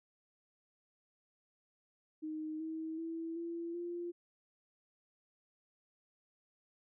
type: tone with pitch steps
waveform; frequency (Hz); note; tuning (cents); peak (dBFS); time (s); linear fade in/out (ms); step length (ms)
sine; 311.1 / 319.7 / 328.5 / 337.5 / 346.8; D#4 / D#4 / E4 / E4 / F4; 0 / +47 / -6 / +41 / -12; -38; 2.22-4.12; 20; 380
effects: none